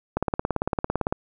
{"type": "click train", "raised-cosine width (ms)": 1, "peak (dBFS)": -9, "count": 18, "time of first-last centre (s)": [0.17, 1.125], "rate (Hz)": 17.8, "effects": []}